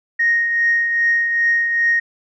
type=tone with tremolo; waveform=sine; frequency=1864.7 Hz; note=A#6; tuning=in tune; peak=-11 dBFS; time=0.19-2 s; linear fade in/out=10 ms; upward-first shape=triangle; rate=2.5 Hz; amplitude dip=50%; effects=tanh soft clip ceiling -7 dBFS